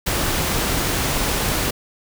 pink noise, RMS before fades -21 dBFS, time 0.06-1.71 s, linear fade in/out 10 ms, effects none

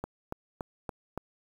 click train, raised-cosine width 1 ms, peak -20 dBFS, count 5, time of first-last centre 0.04-1.176 s, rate 3.52 Hz, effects 8-bit

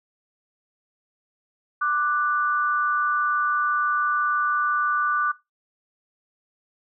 sine tone pair together, 1179 / 1479 Hz, D6 / F#6, +6 / -1 cents, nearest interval major third, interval 393 cents, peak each -22 / -24 dBFS, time 1.81-5.32 s, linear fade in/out 10 ms, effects noise-tail reverb RT60 0.2 s tail -17 dB re dry

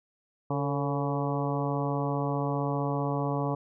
harmonic tone with a mistuned harmonic, 141.1 Hz, C#3, 31 cents sharp, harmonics 1 / 2 / 3 / 4 / 5 / 6 / 7 / 8, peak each -30 / -33 / -35 / -36 / -37 / -38 / -38 / -39 dBFS, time 0.5-3.55 s, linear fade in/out 5 ms, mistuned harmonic 3, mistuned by +63 cents, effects none

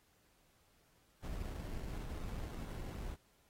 brown noise with sample-and-hold, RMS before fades -43 dBFS, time 1.22-3.16 s, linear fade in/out 20 ms, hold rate 2450 Hz, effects pink hiss -72 dBFS RMS until 3.49 s + AAC 48 kbps

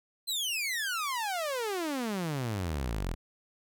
sawtooth exponential sweep, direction down, 4174 to 38.89 Hz, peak -27 dBFS, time 0.27-3.15 s, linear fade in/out 20 ms, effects none

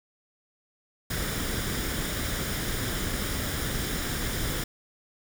pink noise with comb filter, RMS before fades -30 dBFS, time 1.1-4.64 s, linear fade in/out 5 ms, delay 0.57 ms, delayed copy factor +0.5, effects none

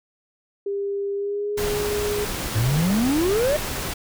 sine tone with pitch glide, 400 to 415.1 Hz, G4 to G#4, +35 to -1 cents, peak -23 dBFS, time 0.66-2.25 s, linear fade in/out 5 ms, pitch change +64 cents, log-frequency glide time 1.15-1.55 s
pink noise, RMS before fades -28 dBFS, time 1.57-3.94 s, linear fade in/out 10 ms
triangle exponential sweep, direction up, 103.83 to 622.3 Hz, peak -16 dBFS, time 2.55-3.57 s, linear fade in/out 10 ms
effects none

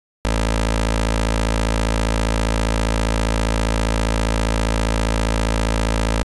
15% pulse tone with notch filter, 55 Hz, A1, in tune, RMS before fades -19 dBFS, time 0.25-6.23 s, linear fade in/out 0 ms, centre 140 Hz, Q 0.74, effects resampled to 24000 Hz

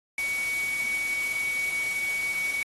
sine tone in noise, 2250 Hz, C#7, 25 cents sharp, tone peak -26 dBFS, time 0.18-2.63 s, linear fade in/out 2 ms, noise white, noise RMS -38 dBFS, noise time 0.18-2.63 s, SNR +9 dB, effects AAC 32 kbps

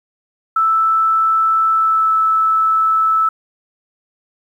sine tone with pitch glide, 1318.5 to 1310.1 Hz, E6 to E6, 0 to -11 cents, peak -11 dBFS, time 0.56-3.29 s, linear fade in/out 5 ms, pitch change -11 cents, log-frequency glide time 1.72-2.12 s, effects 8-bit

